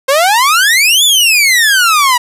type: exponential two-way sweep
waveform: sawtooth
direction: up then down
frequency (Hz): 520 to 3564 to 952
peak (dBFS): -3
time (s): 0.08-2.18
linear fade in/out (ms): 10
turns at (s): 1.04
effects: resampled to 32000 Hz + 7-bit